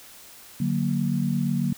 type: chord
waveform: sine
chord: D augmented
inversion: none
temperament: equal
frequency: 146.83 / 185 / 233.1 Hz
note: D3 / F#3 / A#3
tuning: 0 / 0 / 0 cents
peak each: -26 dBFS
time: 0.6-1.73 s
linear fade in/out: 5 ms
effects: white hiss -47 dBFS RMS until 1.77 s